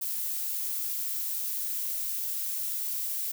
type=noise; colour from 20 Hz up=violet; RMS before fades=-32 dBFS; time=0.01-3.32 s; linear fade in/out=10 ms; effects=none